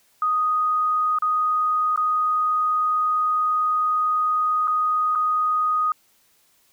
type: tone with dropouts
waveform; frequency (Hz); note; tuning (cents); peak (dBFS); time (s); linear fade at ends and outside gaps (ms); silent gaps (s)
sine; 1244.5; D#6; 0; -18; 0.22-5.92; 2; 1.187-1.222 / 1.961-1.975 / 4.674-4.679 / 5.152-5.156
effects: white hiss -61 dBFS RMS until 6.72 s